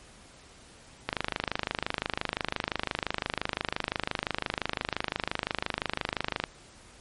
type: click train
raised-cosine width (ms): 0.3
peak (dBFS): -11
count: 139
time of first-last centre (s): 1.09-6.439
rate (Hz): 25.8
effects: pink hiss -53 dBFS RMS until 7 s + MP3 48 kbps